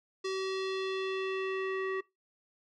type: tone with low-pass filter sweep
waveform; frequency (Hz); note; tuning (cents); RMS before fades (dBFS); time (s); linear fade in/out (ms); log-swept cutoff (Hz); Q
square; 381.5; G4; -47; -34; 0.24-2.01; 10; 5200 to 1900; 2.1
effects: noise-tail reverb RT60 0.2 s tail -22 dB re dry